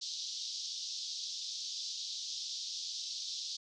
white band-pass noise, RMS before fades -41 dBFS, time 0.01-3.57 s, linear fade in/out 10 ms, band 3500 to 5900 Hz, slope 48 dB/octave, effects none

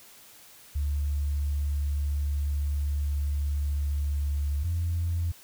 sine tone pair in turn, 72.2 / 84.85 Hz, D2 / F2, -29 / -49 cents, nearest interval minor third, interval 280 cents, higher second, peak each -24 dBFS, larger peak neither, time 0.75-4.64 / 4.64-5.32 s, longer first, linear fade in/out 10 ms, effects tanh soft clip ceiling -20 dBFS + white hiss -52 dBFS RMS until 5.43 s

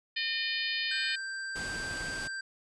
harmonic tone, 608 Hz, D#5, 40 cents flat, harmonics 3 / 4 / 5 / 6 / 7 / 8, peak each -35 / -36 / -37 / -38 / -38 / -39 dBFS, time 0.16-1.16 s, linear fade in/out 10 ms
square tone, 1571 Hz, G6, 3 cents sharp, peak -36 dBFS, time 0.91-2.41 s, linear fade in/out 5 ms
pink noise, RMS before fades -41 dBFS, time 1.55-2.28 s, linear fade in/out 10 ms
effects resampled to 22050 Hz

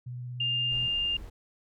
sine tone with vibrato, 123.47 Hz, B2, in tune, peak -35 dBFS, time 0.06-0.87 s, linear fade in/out 10 ms, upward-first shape triangle, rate 17 Hz, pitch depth 21 cents each way
sine tone, 2806 Hz, F7, 8 cents sharp, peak -26 dBFS, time 0.4-1.17 s, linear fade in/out 5 ms
brown noise, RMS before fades -43 dBFS, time 0.71-1.3 s, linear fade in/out 10 ms
effects none

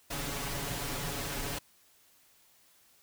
pink noise with comb filter, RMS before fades -36 dBFS, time 0.1-1.59 s, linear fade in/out 10 ms, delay 7.1 ms, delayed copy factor +0.9, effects white hiss -64 dBFS RMS until 3.02 s

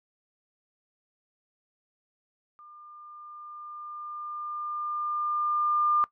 sine tone with level ramp, 1200 Hz, D6, 37 cents sharp, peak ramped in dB -48 to -20 dBFS, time 2.59-6.04 s, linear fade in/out 0 ms, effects noise-tail reverb RT60 0.1 s tail -19 dB re dry

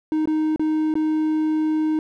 triangle tone with dropouts, 311.1 Hz, D#4, in tune, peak -16 dBFS, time 0.12-1.99 s, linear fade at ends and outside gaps 1 ms, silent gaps 0.256-0.274 / 0.561-0.595 / 0.94-0.954 s, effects none

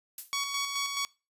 violet noise with exponential decay, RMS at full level -32 dBFS, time 0.18-0.36 s, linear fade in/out 2 ms, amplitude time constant 38 ms
10% pulse tone with tremolo, 1122 Hz, C#6, 21 cents sharp, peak -20 dBFS, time 0.33-1.05 s, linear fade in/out 0 ms, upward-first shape square, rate 4.7 Hz, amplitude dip 40%
effects noise-tail reverb RT60 0.3 s tail -23 dB re dry + resampled to 32000 Hz

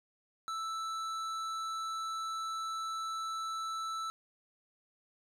sine tone with hard clipping, 1320 Hz, E6, 2 cents sharp, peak -37 dBFS, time 0.48-4.1 s, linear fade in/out 0 ms, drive 11 dB, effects none

